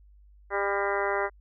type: harmonic tone with a mistuned harmonic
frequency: 199.7 Hz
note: G3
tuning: 32 cents sharp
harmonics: 2 / 3 / 4 / 5 / 6 / 7 / 8 / 9 / 10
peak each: -30 / -32 / -33 / -34 / -35 / -35 / -36 / -37 / -37 dBFS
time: 0.5-1.3 s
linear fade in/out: 50 ms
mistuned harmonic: 9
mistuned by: +50 cents
effects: added 50 Hz sine -52 dBFS peak until 1.4 s